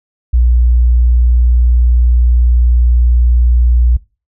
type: tone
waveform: sine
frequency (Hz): 60.1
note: B1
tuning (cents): -46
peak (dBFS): -6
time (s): 0.33-3.97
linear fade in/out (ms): 10
effects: noise-tail reverb RT60 0.3 s tail -20 dB re dry